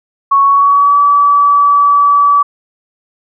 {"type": "tone with pitch glide", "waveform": "sine", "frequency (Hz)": [1108.7, 1148.5], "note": ["C#6", "D6"], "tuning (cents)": [0, -39], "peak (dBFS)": -5, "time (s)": [0.31, 2.43], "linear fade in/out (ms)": 10, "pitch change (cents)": 61, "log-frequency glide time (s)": [0.42, 0.98], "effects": []}